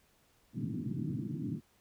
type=band-pass noise; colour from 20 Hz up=pink; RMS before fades=-37 dBFS; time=0.53-1.61 s; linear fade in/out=50 ms; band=110 to 310 Hz; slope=48 dB/octave; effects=pink hiss -69 dBFS RMS until 1.8 s